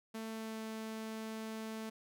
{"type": "tone with pitch glide", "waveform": "sawtooth", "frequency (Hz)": [222.3, 220.6], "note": ["A3", "A3"], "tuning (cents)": [18, 5], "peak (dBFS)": -37, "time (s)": [0.14, 1.9], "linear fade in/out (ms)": 10, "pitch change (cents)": -13, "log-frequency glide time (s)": [0.3, 0.61], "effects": []}